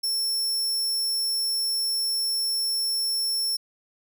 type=tone; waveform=sawtooth; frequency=5400 Hz; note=E8; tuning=41 cents sharp; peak=-21 dBFS; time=0.03-3.57 s; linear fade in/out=10 ms; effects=none